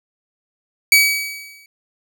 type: tone with exponential decay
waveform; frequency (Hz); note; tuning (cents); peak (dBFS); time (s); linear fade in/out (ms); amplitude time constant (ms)
sawtooth; 2276; C#7; +45; -3; 0.92-1.66; 2; 160
effects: none